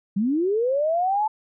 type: linear sweep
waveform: sine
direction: up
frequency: 185 to 880 Hz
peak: -19 dBFS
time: 0.16-1.28 s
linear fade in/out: 10 ms
effects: none